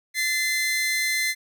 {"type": "tone pair together", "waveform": "sawtooth", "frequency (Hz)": [1752, 2062], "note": ["A6", "C7"], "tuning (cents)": [-8, -26], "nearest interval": "minor third", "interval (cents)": 282, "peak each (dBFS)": [-28, -19], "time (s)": [0.14, 1.35], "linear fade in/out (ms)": 50, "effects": []}